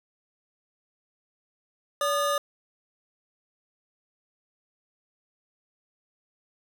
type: tone pair together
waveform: square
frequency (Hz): 573 / 1219.8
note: D5 / D#6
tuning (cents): -43 / -35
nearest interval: octave + minor second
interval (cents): 1308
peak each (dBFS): -27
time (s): 2.01-2.38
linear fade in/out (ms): 2
effects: none